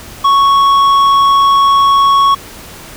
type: tone with tanh clipping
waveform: triangle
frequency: 1108.7 Hz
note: C#6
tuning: in tune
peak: -7 dBFS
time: 0.24-2.35 s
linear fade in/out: 10 ms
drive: 12 dB
effects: pink hiss -32 dBFS RMS until 2.96 s